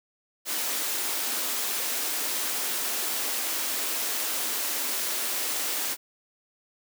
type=high-pass noise; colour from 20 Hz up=white; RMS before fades=-29 dBFS; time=0.45-5.97 s; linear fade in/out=50 ms; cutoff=230 Hz; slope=48 dB/octave; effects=none